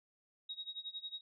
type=tone with tremolo; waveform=sine; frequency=3786 Hz; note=A#7; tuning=26 cents sharp; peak=-39 dBFS; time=0.49-1.21 s; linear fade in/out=5 ms; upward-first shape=sine; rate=11 Hz; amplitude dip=90%; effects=none